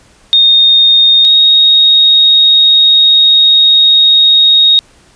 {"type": "tone pair in turn", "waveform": "sine", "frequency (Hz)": [3689, 3745], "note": ["A#7", "A#7"], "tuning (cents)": [-19, 7], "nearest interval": "unison", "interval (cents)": 26, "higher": "second", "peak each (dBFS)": -3, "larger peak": "neither", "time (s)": [[0.33, 1.25], [1.25, 4.79]], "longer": "second", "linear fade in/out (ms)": 0, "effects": ["pink hiss -45 dBFS RMS until 5.15 s", "resampled to 22050 Hz"]}